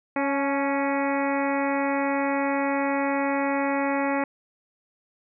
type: harmonic tone with a mistuned harmonic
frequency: 277.2 Hz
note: C#4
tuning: in tune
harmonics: 1 / 2 / 3 / 4 / 5 / 6 / 7 / 8 / 9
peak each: -26 / -28 / -29 / -34 / -36 / -38 / -34 / -36 / -40 dBFS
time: 0.16-4.24 s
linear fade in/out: 2 ms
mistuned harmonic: 3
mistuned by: +30 cents
effects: none